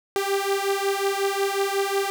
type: beating tone pair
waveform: sawtooth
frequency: 392 / 397.5 Hz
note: G4 / G4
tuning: 0 / +24 cents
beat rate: 5.5 Hz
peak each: -21 dBFS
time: 0.16-2.1 s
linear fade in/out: 0 ms
effects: none